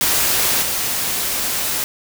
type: noise with level steps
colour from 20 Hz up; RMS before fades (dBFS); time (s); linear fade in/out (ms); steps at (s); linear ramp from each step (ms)
white; -17 / -21; 0.01-1.84; 0; 0.61; 20
effects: none